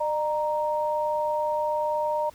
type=tone pair together; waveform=sine; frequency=604 / 933.1 Hz; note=D5 / A#5; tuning=+48 / +1 cents; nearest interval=minor sixth; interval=753 cents; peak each=-26 dBFS; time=0-2.3 s; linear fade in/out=10 ms; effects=pink hiss -54 dBFS RMS until 2.34 s